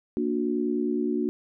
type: chord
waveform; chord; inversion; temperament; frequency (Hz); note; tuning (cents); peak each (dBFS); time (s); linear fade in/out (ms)
sine; Bb augmented; none; equal with one note detuned; 233.1 / 293.7 / 363.6; Bb3 / D4 / F#4; 0 / 0 / -30; -28; 0.17-1.29; 0
effects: none